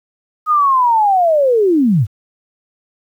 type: linear sweep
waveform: sine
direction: down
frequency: 1260 to 87.31 Hz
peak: -9 dBFS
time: 0.46-2.07 s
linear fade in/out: 50 ms
effects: 8-bit